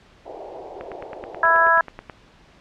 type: band-pass noise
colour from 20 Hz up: white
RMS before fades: -37 dBFS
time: 0.25-1.7 s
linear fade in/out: 20 ms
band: 330 to 810 Hz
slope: 48 dB/octave
type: click train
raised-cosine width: 0.5 ms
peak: -19 dBFS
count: 13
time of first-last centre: 0.81-2.098 s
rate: 9.32 Hz
type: harmonic tone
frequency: 331.4 Hz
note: E4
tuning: 9 cents sharp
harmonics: 2 / 3 / 4 / 5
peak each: -22 / -18 / -19 / -17 dBFS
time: 1.43-1.81 s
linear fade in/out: 2 ms
effects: pink hiss -52 dBFS RMS until 2.6 s + low-pass 4000 Hz 12 dB/octave